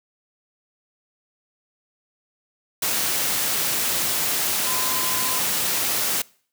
sine tone in noise, 1022 Hz, C6, 41 cents flat, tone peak -30 dBFS, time 4.67-5.39 s, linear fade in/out 5 ms, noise white, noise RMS -23 dBFS, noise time 2.82-6.22 s, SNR -10 dB, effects noise-tail reverb RT60 0.5 s tail -24 dB re dry + high-pass 100 Hz 12 dB/octave

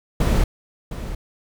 brown noise with echo, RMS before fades -17 dBFS, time 0.2-0.44 s, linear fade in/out 5 ms, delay 710 ms, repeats 1, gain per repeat -12 dB, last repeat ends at 1.15 s, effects none

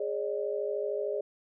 sine chord, Ab suspended fourth, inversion none, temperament equal with one note detuned, 415.3 / 554.4 / 607.7 Hz, Ab4 / Db5 / Eb5, 0 / 0 / -41 cents, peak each -32 / -35 / -35 dBFS, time 0-1.21 s, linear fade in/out 5 ms, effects none

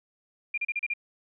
sine tone bursts, 2400 Hz, D7, 37 cents sharp, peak -26 dBFS, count 6, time 0.54-0.937 s, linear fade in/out 5 ms, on 37 ms, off 35 ms, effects none

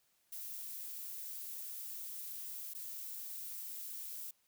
violet noise with dropouts, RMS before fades -45 dBFS, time 0.32-4.31 s, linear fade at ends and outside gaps 5 ms, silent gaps 2.737-2.748 s, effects white hiss -75 dBFS RMS until 4.47 s

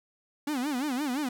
45% pulse tone with vibrato, 272.7 Hz, C#4, 28 cents flat, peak -28 dBFS, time 0.47-1.29 s, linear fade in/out 5 ms, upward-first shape sine, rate 5.8 Hz, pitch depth 200 cents each way, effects none

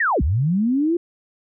sine linear two-way sweep, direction down then up, 1945 to 58.27 to 353 Hz, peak -16 dBFS, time 0-0.97 s, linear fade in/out 5 ms, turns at 0.22 s, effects none

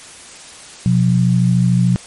sine tone pair together, 125.6 / 179.15 Hz, B2 / F3, +30 / +44 cents, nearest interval tritone, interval 614 cents, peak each -13 dBFS, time 0.86-1.96 s, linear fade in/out 0 ms, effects white hiss -37 dBFS RMS until 2.06 s + MP3 48 kbps

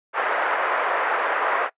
white band-pass noise, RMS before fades -23 dBFS, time 0.13-1.7 s, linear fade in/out 50 ms, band 480 to 1700 Hz, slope 24 dB/octave, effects noise-tail reverb RT60 0.1 s tail -21 dB re dry + resampled to 8000 Hz

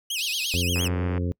sawtooth tone with vibrato, 2858 Hz, F7, 39 cents sharp, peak -23 dBFS, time 0.1-0.88 s, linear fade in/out 5 ms, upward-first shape sine, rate 8.6 Hz, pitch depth 240 cents each way
white band-pass noise, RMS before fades -34 dBFS, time 0.18-0.62 s, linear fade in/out 5 ms, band 3600 to 4800 Hz, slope 48 dB/octave
harmonic tone, 88 Hz, F2, 14 cents sharp, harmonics 1 / 2 / 3 / 4 / 5 / 6, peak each -25 / -31 / -32 / -37 / -36 / -40 dBFS, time 0.54-1.32 s, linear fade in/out 0 ms
click train, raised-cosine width 0.5 ms, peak -20 dBFS, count 41, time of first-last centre 0.76-1.179 s, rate 95.5 Hz
effects noise-tail reverb RT60 0.1 s tail -26 dB re dry

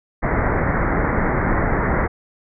pink low-pass noise, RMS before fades -19 dBFS, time 0.22-2.08 s, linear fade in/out 20 ms, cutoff 2100 Hz, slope 96 dB/octave, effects none

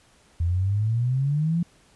sine exponential sweep, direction up, 82.41 to 174.61 Hz, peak -20 dBFS, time 0.4-1.63 s, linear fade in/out 5 ms, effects pink hiss -58 dBFS RMS until 1.95 s + resampled to 24000 Hz

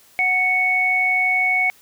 sine tone pair together, 739.8 / 2217 Hz, F#5 / C#7, 0 / 0 cents, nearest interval octave + perfect fifth, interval 1900 cents, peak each -24 / -16 dBFS, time 0.19-1.7 s, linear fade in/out 0 ms, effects white hiss -52 dBFS RMS until 1.81 s

